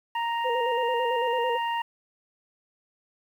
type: harmonic tone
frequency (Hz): 932.3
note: A#5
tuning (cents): 0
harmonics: 1 / 2 / 3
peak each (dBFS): -26 / -35 / -36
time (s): 0.15-1.82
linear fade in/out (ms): 5
type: tone with vibrato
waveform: sine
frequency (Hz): 490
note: B4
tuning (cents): -14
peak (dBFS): -26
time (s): 0.44-1.58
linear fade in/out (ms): 20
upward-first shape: square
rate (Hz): 9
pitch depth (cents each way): 65
effects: 9-bit